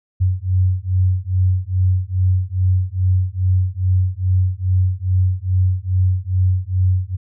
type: beating tone pair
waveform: sine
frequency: 91.4 / 93.8 Hz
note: F#2 / F#2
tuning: -21 / +24 cents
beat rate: 2.4 Hz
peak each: -17 dBFS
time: 0.2-7.17 s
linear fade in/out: 20 ms
effects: none